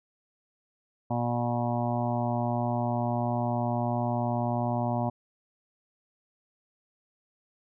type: harmonic tone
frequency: 120.1 Hz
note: B2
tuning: 48 cents flat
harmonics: 1 / 2 / 3 / 5 / 6 / 7 / 8 / 9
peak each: -30 / -31 / -40 / -34 / -33 / -37 / -37 / -46 dBFS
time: 1.1-5.1 s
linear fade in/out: 10 ms
effects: none